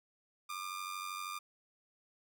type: tone with amplitude modulation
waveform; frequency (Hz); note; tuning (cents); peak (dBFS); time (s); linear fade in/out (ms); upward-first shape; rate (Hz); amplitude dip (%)
sawtooth; 1200; D6; +37; -33; 0.49-1.39; 10; sine; 92.8; 65
effects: none